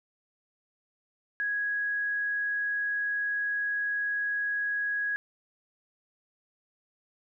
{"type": "tone", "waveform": "sine", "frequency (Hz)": 1661.2, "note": "G#6", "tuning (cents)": 0, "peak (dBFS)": -27, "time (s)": [1.4, 5.16], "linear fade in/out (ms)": 0, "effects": []}